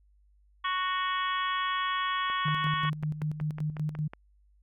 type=harmonic tone; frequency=370 Hz; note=F#4; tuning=in tune; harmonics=3 / 4 / 5 / 6 / 7 / 8 / 9; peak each=-29 / -38 / -35 / -41 / -45 / -41 / -38 dBFS; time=0.64-2.9 s; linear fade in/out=10 ms
type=click train; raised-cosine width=0.5 ms; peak=-26 dBFS; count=11; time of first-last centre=2.3-4.135 s; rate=5.45 Hz
type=tone with tremolo; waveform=sine; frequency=152.4 Hz; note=D#3; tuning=36 cents flat; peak=-27 dBFS; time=2.45-4.08 s; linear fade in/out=10 ms; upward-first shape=square; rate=5.2 Hz; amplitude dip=65%
effects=added 50 Hz sine -60 dBFS peak until 4.62 s